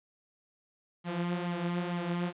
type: tone with flanger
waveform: sawtooth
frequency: 174.61 Hz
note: F3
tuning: in tune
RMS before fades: -33 dBFS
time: 1.04-2.33 s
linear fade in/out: 50 ms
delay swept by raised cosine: 0.93 to 6.73 ms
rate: 2.2 Hz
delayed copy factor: +0.55
effects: resampled to 8000 Hz + 10-bit